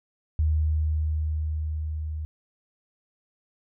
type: tone with level ramp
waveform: sine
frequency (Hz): 77.4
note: D#2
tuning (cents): -9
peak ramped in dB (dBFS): -19 to -29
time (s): 0.39-2.25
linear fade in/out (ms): 0
effects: none